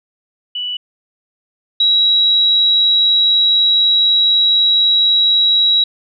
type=tone pair in turn; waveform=sine; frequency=2960 / 3872 Hz; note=F#7 / B7; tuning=0 / -35 cents; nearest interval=perfect fourth; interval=465 cents; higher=second; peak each=-19 / -9 dBFS; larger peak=second; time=0.55-0.77 / 1.8-5.84 s; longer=second; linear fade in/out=5 ms; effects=none